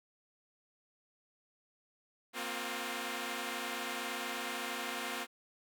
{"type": "chord", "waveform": "5% pulse", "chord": "Bb suspended second", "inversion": "none", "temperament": "equal with one note detuned", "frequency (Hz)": [233.1, 261.6, 355.7], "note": ["Bb3", "C4", "F4"], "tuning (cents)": [0, 0, 32], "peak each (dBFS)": -30, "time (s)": [2.33, 5.27], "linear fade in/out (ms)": 50, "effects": []}